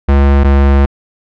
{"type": "tone pair in turn", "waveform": "square", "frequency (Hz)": [69.7, 69.41], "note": ["C#2", "C#2"], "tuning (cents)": [10, 3], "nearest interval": "unison", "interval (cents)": 7, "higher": "first", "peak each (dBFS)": -6, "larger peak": "neither", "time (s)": [[0.08, 0.44], [0.44, 0.86]], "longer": "second", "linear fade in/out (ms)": 10, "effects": ["low-pass 2000 Hz 12 dB/octave"]}